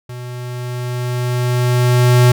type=tone with level ramp; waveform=square; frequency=123.47 Hz; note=B2; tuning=in tune; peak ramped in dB=-28 to -7 dBFS; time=0.09-2.32 s; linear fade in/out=5 ms; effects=none